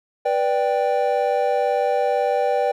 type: chord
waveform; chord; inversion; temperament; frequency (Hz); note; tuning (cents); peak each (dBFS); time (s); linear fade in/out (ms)
triangle; G major; first; just; 490 / 588 / 784; B4 / D5 / G5; -14 / +2 / 0; -20; 0.25-2.72; 10
effects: none